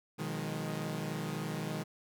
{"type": "chord", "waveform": "sawtooth", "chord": "F half-diminished seventh", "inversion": "second", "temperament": "equal with one note detuned", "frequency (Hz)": [123.47, 155.56, 179.01, 207.7], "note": ["Cb3", "Eb3", "F3", "Ab3"], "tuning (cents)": [0, 0, 43, 0], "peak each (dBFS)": [-40, -34, -39, -37], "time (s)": [0.18, 1.84], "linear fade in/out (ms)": 20, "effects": []}